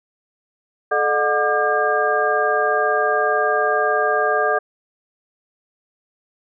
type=tone cluster; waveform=sine; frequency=432.8 / 606 / 728 / 1196 / 1611 Hz; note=A4 / D#5 / F#5 / D6 / G6; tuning=-29 / -46 / -28 / +31 / +47 cents; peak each=-22 dBFS; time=0.91-4.59 s; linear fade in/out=10 ms; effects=none